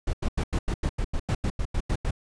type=noise bursts; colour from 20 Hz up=brown; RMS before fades=-25 dBFS; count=14; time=0.07-2.109 s; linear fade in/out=5 ms; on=63 ms; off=89 ms; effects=resampled to 22050 Hz